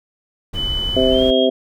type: noise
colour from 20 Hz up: brown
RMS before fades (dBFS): -25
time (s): 0.53-1.31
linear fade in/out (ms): 10
type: tone with pitch glide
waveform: sine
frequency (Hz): 3000 to 3253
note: F#7 to G#7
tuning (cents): +23 to -37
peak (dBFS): -20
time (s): 0.54-1.5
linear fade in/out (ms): 50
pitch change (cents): +140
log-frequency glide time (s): 1.1-1.24
type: harmonic tone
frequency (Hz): 130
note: C3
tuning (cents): -11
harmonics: 2 / 3 / 4 / 5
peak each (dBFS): -18 / -18 / -18 / -18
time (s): 0.96-1.5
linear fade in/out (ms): 10
effects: none